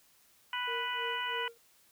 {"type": "harmonic tone", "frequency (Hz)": 493.9, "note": "B4", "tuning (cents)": 0, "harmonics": [2, 3, 4, 5, 6], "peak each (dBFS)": [-37, -39, -40, -43, -38], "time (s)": [0.53, 1.48], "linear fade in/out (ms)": 2}
{"type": "tone with tremolo", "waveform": "triangle", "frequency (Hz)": 466.1, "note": "A#4", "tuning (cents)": 0, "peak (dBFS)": -36, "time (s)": [0.67, 1.58], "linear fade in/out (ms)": 10, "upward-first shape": "sine", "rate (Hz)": 3.1, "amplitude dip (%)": 95}
{"effects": ["white hiss -65 dBFS RMS until 1.91 s"]}